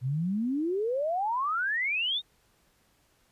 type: exponential sweep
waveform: sine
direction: up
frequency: 120.9 to 3774 Hz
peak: -26 dBFS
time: 0.01-2.22 s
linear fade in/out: 50 ms
effects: pink hiss -67 dBFS RMS until 3.31 s + resampled to 32000 Hz